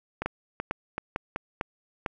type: two click trains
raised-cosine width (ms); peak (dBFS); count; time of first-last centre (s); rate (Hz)
0.5; -13 / -15; 5 / 4; 0.26-2.062 / 0.22-1.361; 2.22 / 2.63
effects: none